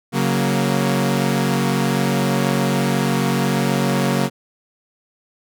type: chord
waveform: sawtooth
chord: F# major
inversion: second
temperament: equal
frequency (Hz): 138.59 / 185 / 233.1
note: C#3 / F#3 / A#3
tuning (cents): 0 / 0 / 0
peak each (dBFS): -17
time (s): 0.12-4.3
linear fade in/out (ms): 50
effects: none